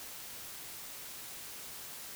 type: silence
effects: white hiss -46 dBFS RMS until 2.15 s